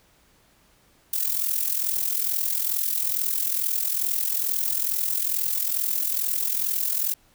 violet noise with amplitude modulation, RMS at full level -22 dBFS, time 1.13-7.14 s, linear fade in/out 5 ms, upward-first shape sine, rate 42.3 Hz, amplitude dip 70%, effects pink hiss -60 dBFS RMS until 7.34 s

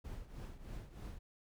brown noise with tremolo, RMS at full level -44 dBFS, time 0.04-1.19 s, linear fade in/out 10 ms, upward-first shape triangle, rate 3.2 Hz, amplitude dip 80%, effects none

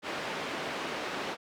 pink band-pass noise, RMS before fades -36 dBFS, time 0.02-1.37 s, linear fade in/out 50 ms, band 310 to 3300 Hz, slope 12 dB/octave, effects none

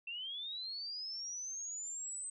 sine linear sweep, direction up, 2670 to 8250 Hz, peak -40 dBFS, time 0.07-2.3 s, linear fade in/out 5 ms, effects none

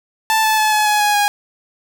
sawtooth tone with pitch steps, 881 / 870.9 / 860.9 / 851 / 841.2 / 831.6 / 822 Hz, A5 / A5 / A5 / G#5 / G#5 / G#5 / G#5, +2 / -18 / -38 / +42 / +22 / +2 / -18 cents, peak -9 dBFS, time 0.3-1.28 s, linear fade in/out 0 ms, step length 140 ms, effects none

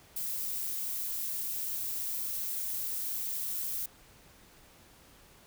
violet noise, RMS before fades -35 dBFS, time 0.16-3.86 s, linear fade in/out 5 ms, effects pink hiss -58 dBFS RMS until 5.46 s

